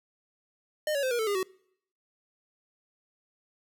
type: tone with pitch steps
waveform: square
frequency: 609 / 561.7 / 518.1 / 477.8 / 440.7 / 406.5 / 374.9 Hz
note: D#5 / C#5 / C5 / A#4 / A4 / G#4 / F#4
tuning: -37 / +23 / -17 / +43 / +3 / -37 / +23 cents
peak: -27 dBFS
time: 0.87-1.43 s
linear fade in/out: 2 ms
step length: 80 ms
effects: noise-tail reverb RT60 0.7 s tail -25 dB re dry